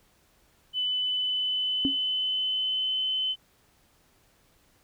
sine tone with pitch glide, 3002 to 3046 Hz, F#7 to F#7, +24 to +50 cents, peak -25 dBFS, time 0.73-3.36 s, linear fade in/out 50 ms, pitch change +26 cents, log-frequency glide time 0.99-3.02 s
sine tone with exponential decay, 273.5 Hz, C#4, 23 cents flat, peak -19 dBFS, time 1.85-1.98 s, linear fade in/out 0 ms, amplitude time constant 28 ms
effects pink hiss -64 dBFS RMS until 4.83 s

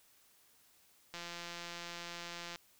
click train, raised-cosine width 0.2 ms, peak -27 dBFS, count 245, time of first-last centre 1.14-2.559 s, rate 172 Hz, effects white hiss -67 dBFS RMS until 2.79 s

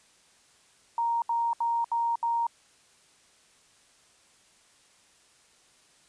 sine tone bursts, 932.3 Hz, A#5, in tune, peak -24 dBFS, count 5, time 0.98-2.468 s, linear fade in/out 2 ms, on 240 ms, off 72 ms, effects white hiss -61 dBFS RMS until 6.08 s + resampled to 22050 Hz

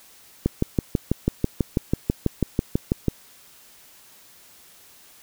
click train, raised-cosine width 3 ms, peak -6 dBFS, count 17, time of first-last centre 0.46-3.083 s, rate 6.1 Hz, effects white hiss -51 dBFS RMS until 5.22 s

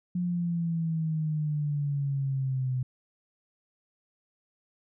sine exponential sweep, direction down, 179 to 126.8 Hz, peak -26 dBFS, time 0.15-2.83 s, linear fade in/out 5 ms, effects none

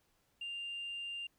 sine tone, 2794 Hz, F7, in tune, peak -38 dBFS, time 0.41-1.27 s, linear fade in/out 5 ms, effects tanh soft clip ceiling -36 dBFS + pink hiss -75 dBFS RMS until 1.38 s

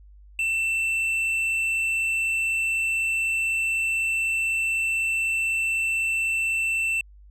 sine tone with tanh clipping, 2676 Hz, E7, 25 cents sharp, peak -23 dBFS, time 0.39-7.01 s, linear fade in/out 2 ms, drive 6 dB, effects added 50 Hz sine -46 dBFS peak until 7.3 s

